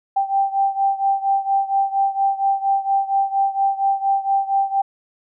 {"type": "beating tone pair", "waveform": "sine", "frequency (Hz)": [784, 788.3], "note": ["G5", "G5"], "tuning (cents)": [0, 9], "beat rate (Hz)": 4.3, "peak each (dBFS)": [-18, -21], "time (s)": [0.16, 4.82], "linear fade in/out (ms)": 10, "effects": []}